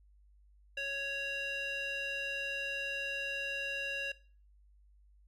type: tone with band-pass filter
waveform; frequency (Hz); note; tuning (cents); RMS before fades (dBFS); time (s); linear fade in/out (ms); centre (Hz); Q
square; 554.4; C#5; 0; -37; 0.77-4.12; 5; 2400; 6.1
effects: noise-tail reverb RT60 0.4 s tail -18 dB re dry + added 50 Hz sine -60 dBFS peak until 5.27 s